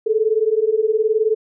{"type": "beating tone pair", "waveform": "sine", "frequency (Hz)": [426.1, 445.1], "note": ["G#4", "A4"], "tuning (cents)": [44, 20], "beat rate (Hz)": 19, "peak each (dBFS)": [-18, -17], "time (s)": [0.06, 1.35], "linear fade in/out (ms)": 10, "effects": []}